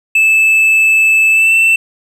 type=tone with pitch glide; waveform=triangle; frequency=2624 to 2671 Hz; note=E7 to E7; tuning=-9 to +22 cents; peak=-5 dBFS; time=0.15-1.76 s; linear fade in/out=5 ms; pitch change=+31 cents; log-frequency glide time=1.31-1.54 s; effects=none